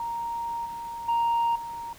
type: tone with level steps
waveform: sine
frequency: 932.3 Hz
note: A#5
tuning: in tune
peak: -28 / -33 / -19 / -33 dBFS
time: 0-1.93 s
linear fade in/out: 2 ms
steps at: 0.65 / 1.08 / 1.55 s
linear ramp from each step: 10 ms
effects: tanh soft clip ceiling -20 dBFS + pink hiss -50 dBFS RMS until 1.98 s